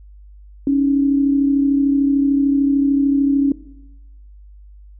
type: tone pair together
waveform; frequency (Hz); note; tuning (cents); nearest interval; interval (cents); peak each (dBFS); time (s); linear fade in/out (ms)
sine; 277.2 / 310.6; C#4 / D#4; 0 / -3; major second; 197; -13 / -24; 0.67-3.52; 2
effects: noise-tail reverb RT60 1.0 s tail -19 dB re dry + added 50 Hz sine -39 dBFS peak until 4.99 s